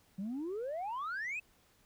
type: exponential sweep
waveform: sine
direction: up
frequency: 183.1 to 2637 Hz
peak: -34 dBFS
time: 0.18-1.4 s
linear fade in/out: 10 ms
effects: tanh soft clip ceiling -34 dBFS + pink hiss -68 dBFS RMS until 1.85 s